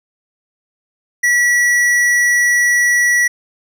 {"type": "tone with tanh clipping", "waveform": "sine", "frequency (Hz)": 1940, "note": "B6", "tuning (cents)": -31, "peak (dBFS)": -12, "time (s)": [1.23, 3.28], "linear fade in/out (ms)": 10, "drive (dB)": 14, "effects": []}